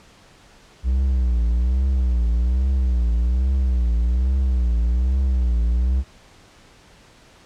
triangle tone with vibrato, 61.74 Hz, B1, in tune, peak -14 dBFS, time 0.83-6.04 s, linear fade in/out 50 ms, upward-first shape triangle, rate 1.2 Hz, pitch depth 140 cents each way, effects pink hiss -50 dBFS RMS until 7.45 s + low-pass 7000 Hz 12 dB/octave

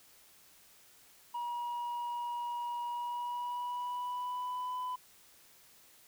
sine tone with pitch glide, 958 to 1002.1 Hz, A#5 to B5, +47 to +25 cents, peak -32 dBFS, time 1.34-4.96 s, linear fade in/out 10 ms, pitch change +78 cents, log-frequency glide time 2.85-4.79 s, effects tanh soft clip ceiling -34 dBFS + white hiss -61 dBFS RMS until 6.07 s

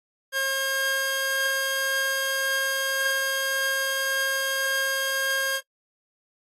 sawtooth tone pair together, 538 / 1612.2 Hz, C5 / G6, +48 / +48 cents, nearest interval octave + perfect fifth, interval 1900 cents, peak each -26 / -21 dBFS, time 0.32-5.61 s, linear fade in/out 50 ms, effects noise-tail reverb RT60 0.1 s tail -22 dB re dry + AAC 48 kbps

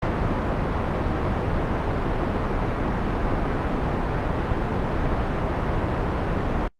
pink low-pass noise, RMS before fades -24 dBFS, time 0.02-6.68 s, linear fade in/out 5 ms, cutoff 1300 Hz, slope 12 dB/octave, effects noise-tail reverb RT60 0.1 s tail -25 dB re dry + Opus 48 kbps

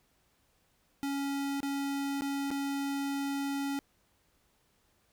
square tone with dropouts, 278.7 Hz, C#4, 9 cents sharp, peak -32 dBFS, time 1.03-3.79 s, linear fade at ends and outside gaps 0 ms, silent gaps 1.604-1.63 / 2.209-2.22 / 2.505-2.513 s, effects pink hiss -71 dBFS RMS until 5.12 s

